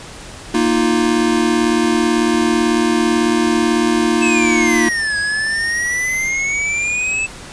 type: chord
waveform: square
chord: Bb suspended fourth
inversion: none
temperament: equal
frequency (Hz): 233.1 / 311.1 / 349.2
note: Bb3 / Eb4 / F4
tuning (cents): 0 / 0 / 0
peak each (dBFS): -18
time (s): 0.54-4.89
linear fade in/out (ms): 5
type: exponential two-way sweep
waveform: square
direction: down then up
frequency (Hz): 2637 to 1653 to 2637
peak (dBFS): -17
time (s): 4.21-7.27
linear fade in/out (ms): 20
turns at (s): 5.18
effects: pink hiss -34 dBFS RMS until 7.52 s + resampled to 22050 Hz